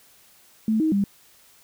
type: tone with pitch steps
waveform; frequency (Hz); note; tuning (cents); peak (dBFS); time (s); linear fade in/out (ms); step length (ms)
sine; 219.2 / 315.3 / 199.7; A3 / D#4 / G3; -6 / +23 / +32; -18; 0.68-1.04; 2; 120
effects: white hiss -55 dBFS RMS until 1.63 s